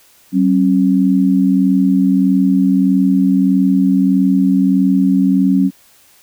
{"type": "tone pair together", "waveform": "sine", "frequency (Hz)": [190, 271.6], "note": ["F#3", "C#4"], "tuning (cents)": [46, -35], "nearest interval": "tritone", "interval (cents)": 619, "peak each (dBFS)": -12, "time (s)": [0.32, 5.71], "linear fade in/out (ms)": 50, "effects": ["white hiss -49 dBFS RMS until 6.22 s"]}